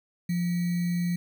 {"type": "tone with sample-and-hold", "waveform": "sine", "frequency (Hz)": 174.61, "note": "F3", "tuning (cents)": 0, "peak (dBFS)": -24, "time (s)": [0.29, 1.16], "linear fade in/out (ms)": 5, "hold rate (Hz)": 2100, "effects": []}